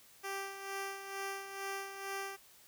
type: tone with tremolo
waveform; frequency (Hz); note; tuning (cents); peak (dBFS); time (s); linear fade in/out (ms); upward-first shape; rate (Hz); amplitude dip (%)
10% pulse; 392; G4; 0; -29; 0.23-2.37; 20; sine; 2.2; 60
effects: white hiss -61 dBFS RMS until 2.67 s